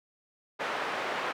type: band-pass noise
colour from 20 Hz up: pink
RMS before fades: -33 dBFS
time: 0.59-1.33 s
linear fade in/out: 20 ms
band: 570 to 2100 Hz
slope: 12 dB/octave
effects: none